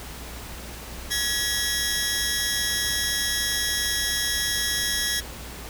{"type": "tone cluster", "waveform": "20% pulse", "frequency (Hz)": [1680, 1929, 3257, 5450], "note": ["G#6", "B6", "G#7", "F8"], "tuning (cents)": [19, -41, -34, -43], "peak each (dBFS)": -24, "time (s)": [1.1, 5.21], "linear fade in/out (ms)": 20, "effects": ["added 60 Hz sine -40 dBFS peak until 5.69 s", "pink hiss -39 dBFS RMS until 5.69 s"]}